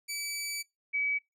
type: tone pair in turn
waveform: 15% pulse / sine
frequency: 2300 / 2280 Hz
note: D7 / C#7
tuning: -37 / +48 cents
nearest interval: unison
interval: 15 cents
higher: first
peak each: -27 dBFS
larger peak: neither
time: 0.08-0.63 / 0.93-1.19 s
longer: first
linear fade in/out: 20 ms
effects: noise-tail reverb RT60 0.2 s tail -23 dB re dry